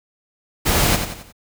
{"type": "noise with echo", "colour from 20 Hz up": "pink", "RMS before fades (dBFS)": -17, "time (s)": [0.65, 0.97], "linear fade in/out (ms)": 20, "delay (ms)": 89, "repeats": 4, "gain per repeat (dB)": -7, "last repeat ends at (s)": 1.326, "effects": []}